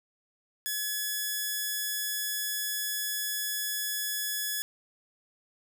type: tone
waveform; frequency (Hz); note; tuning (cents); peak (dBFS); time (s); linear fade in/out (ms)
5% pulse; 1700; G#6; +40; -19; 0.66-4.62; 0
effects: none